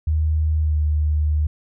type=tone with pitch glide; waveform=sine; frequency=77.78 to 75.78 Hz; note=D#2 to D#2; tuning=0 to -45 cents; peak=-16 dBFS; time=0.07-1.47 s; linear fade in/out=5 ms; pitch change=-45 cents; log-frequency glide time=0.6-0.77 s; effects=none